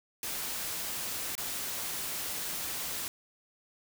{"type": "noise with dropouts", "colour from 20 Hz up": "white", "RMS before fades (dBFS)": -36, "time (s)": [0.23, 3.08], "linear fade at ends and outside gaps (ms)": 1, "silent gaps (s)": [1.353, 1.379], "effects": []}